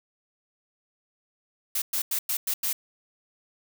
blue noise bursts at uneven times, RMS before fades -27 dBFS, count 6, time 1.75-1.82 / 1.93-2.02 / 2.11-2.19 / 2.29-2.37 / 2.47-2.54 / 2.63-2.73 s, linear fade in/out 5 ms, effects none

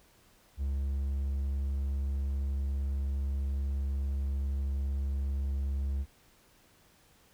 triangle tone, 68.8 Hz, C#2, 12 cents flat, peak -27 dBFS, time 0.57-6.06 s, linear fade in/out 50 ms, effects pink hiss -63 dBFS RMS until 7.33 s

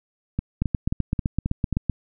two click trains, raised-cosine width 5 ms, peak -9 / -11 dBFS, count 11 / 6, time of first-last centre 0.62-1.897 / 0.39-1.727 s, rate 7.83 / 3.74 Hz, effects none

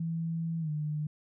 sine tone with pitch glide, 164.81 to 151.13 Hz, E3 to D3, 0 to +50 cents, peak -30 dBFS, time 0-1.07 s, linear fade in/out 5 ms, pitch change -150 cents, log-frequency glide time 0.6-0.7 s, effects none

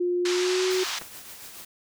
sine tone with pitch glide, 354.7 to 371 Hz, F4 to F#4, +27 to +5 cents, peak -22 dBFS, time 0-0.84 s, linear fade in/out 10 ms, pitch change +78 cents, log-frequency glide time 0.25-0.63 s
white band-pass noise, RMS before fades -31 dBFS, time 0.25-0.99 s, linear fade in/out 5 ms, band 820 to 6100 Hz, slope 24 dB/octave
white noise with tremolo, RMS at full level -41 dBFS, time 0.7-1.65 s, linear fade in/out 5 ms, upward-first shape triangle, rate 7 Hz, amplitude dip 45%
clicks, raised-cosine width 0.5 ms, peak -25 dBFS, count 2, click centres 1.014 / 1.02 s
effects none

